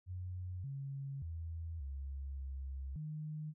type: tone with pitch steps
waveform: sine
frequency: 90.8 / 137.7 / 82.1 / 68.6 / 67.3 / 153.3 Hz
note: F#2 / C#3 / E2 / C#2 / C2 / D#3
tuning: -32 / -11 / -6 / -17 / +49 / -25 cents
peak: -40 dBFS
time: 0.06-3.54 s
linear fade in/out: 50 ms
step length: 580 ms
effects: none